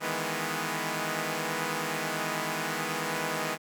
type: chord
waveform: 5% pulse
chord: E major seventh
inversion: third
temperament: equal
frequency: 155.56 / 164.81 / 207.7 / 246.9 Hz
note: D#3 / E3 / G#3 / B3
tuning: 0 / 0 / 0 / 0 cents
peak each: -24 dBFS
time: 0-3.58 s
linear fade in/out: 50 ms
effects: none